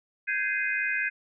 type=chord; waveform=sine; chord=Ab major seventh; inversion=third; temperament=just; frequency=1557.4 / 1661.2 / 2077 / 2492 Hz; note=G6 / Ab6 / C7 / Eb7; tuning=-12 / 0 / -13 / +2 cents; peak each=-31 dBFS; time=0.27-1.1 s; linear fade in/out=20 ms; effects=none